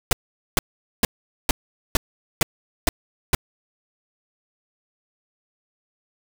pink noise bursts, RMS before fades -17 dBFS, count 8, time 0.11-3.35 s, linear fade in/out 2 ms, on 20 ms, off 440 ms, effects none

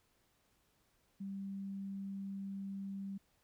sine tone, 196 Hz, G3, in tune, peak -40 dBFS, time 1.2-3.18 s, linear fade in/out 10 ms, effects pink hiss -75 dBFS RMS until 3.43 s

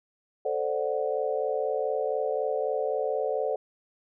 sine chord, D dominant seventh, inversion second, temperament equal, 440 / 523.3 / 587.3 / 740 Hz, A4 / C5 / D5 / F#5, 0 / 0 / 0 / 0 cents, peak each -30 / -30 / -31 / -34 dBFS, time 0.45-3.56 s, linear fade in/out 5 ms, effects none

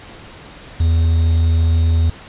triangle tone with quantisation, 82.1 Hz, E2, 6 cents flat, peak -9 dBFS, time 0.8-2.1 s, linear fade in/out 5 ms, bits 6, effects pink hiss -38 dBFS RMS until 2.28 s + resampled to 8000 Hz

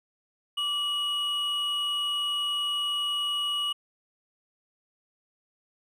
triangle tone pair together, 1163.5 / 2915 Hz, D6 / F#7, -17 / -26 cents, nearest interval octave + major third, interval 1591 cents, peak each -34 / -25 dBFS, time 0.57-3.73 s, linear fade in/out 10 ms, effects none

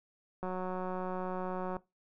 click train, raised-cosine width 1 ms, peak -24 dBFS, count 247, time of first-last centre 0.43-1.767 s, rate 184 Hz, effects noise-tail reverb RT60 0.2 s tail -19 dB re dry

